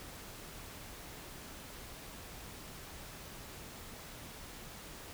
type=silence; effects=pink hiss -49 dBFS RMS until 5.13 s